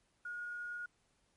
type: tone with quantisation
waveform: sine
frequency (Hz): 1439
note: F#6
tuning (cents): -49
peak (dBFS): -40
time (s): 0.25-0.86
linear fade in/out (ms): 5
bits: 11
effects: pink hiss -75 dBFS RMS until 1.36 s + MP3 48 kbps